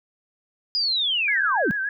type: linear sweep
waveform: sine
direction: down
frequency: 4978 to 156.1 Hz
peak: -20 dBFS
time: 0.75-1.71 s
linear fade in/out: 0 ms
type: tone with vibrato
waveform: sine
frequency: 1614 Hz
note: G#6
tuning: 50 cents flat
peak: -23 dBFS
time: 1.28-1.89 s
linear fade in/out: 2 ms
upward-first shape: sine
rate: 7 Hz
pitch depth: 82 cents each way
effects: none